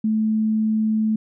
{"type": "tone", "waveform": "sine", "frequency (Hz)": 217.8, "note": "A3", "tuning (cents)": -17, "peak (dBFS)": -17, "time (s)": [0.04, 1.16], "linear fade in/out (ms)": 5, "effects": []}